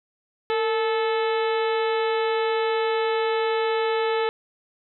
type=harmonic tone with a mistuned harmonic; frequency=435.7 Hz; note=A4; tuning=17 cents flat; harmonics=1 / 2 / 3 / 4 / 5 / 6 / 7 / 8 / 9; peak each=-22 / -28 / -32 / -34 / -36 / -38 / -39 / -40 / -41 dBFS; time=0.5-4.29 s; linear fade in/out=0 ms; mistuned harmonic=1; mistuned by=+66 cents; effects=none